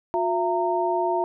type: tone cluster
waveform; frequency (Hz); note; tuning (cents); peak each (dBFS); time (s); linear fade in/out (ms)
sine; 359.9 / 674 / 920; F#4 / E5 / A#5; -48 / +38 / -23; -25; 0.14-1.24; 0
effects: none